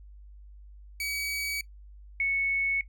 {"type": "tone pair in turn", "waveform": ["sawtooth", "sine"], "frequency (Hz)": [2272, 2209], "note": ["C#7", "C#7"], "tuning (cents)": [42, -7], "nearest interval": "unison", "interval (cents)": 49, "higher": "first", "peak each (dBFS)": [-27, -24], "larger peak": "second", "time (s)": [[1, 1.61], [2.2, 2.81]], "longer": "neither", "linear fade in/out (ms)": 2, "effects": ["noise-tail reverb RT60 0.1 s tail -18 dB re dry", "added 50 Hz sine -46 dBFS peak until 2.88 s"]}